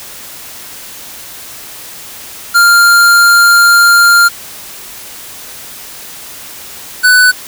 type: tone pair in turn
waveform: square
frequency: 1396.9 / 1493.6 Hz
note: F6 / F#6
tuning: 0 / +16 cents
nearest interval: minor second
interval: 116 cents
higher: second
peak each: -4 dBFS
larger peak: neither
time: 2.54-4.29 / 7.03-7.32 s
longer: first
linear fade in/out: 20 ms
effects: white hiss -29 dBFS RMS until 7.47 s